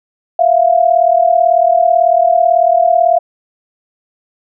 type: tone pair together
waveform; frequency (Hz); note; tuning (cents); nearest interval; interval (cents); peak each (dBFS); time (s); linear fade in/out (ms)
sine; 667.9 / 706; E5 / F5; +23 / +19; minor second; 96; -10; 0.39-3.19; 5
effects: none